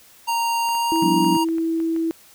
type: tone with pitch glide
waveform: square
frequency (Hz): 929 to 939.3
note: A#5 to A#5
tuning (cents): -6 to +13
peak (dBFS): -20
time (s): 0.27-1.45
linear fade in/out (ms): 20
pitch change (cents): +19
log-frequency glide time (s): 0.61-1.06
type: clicks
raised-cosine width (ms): 0.5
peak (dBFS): -26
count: 10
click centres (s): 0.689 / 0.751 / 0.959 / 1.025 / 1.246 / 1.352 / 1.487 / 1.583 / 1.802 / 1.963
type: tone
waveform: sine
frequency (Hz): 327.5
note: E4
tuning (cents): -11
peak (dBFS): -19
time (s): 0.92-2.11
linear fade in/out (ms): 0
type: chord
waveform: sine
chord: G dominant seventh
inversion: third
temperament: just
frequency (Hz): 176.4 / 196 / 245 / 294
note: F3 / G3 / B3 / D4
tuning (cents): +18 / 0 / -14 / +2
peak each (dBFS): -23 / -26 / -27 / -23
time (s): 1.02-1.37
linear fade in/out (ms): 5
effects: white hiss -50 dBFS RMS until 2.34 s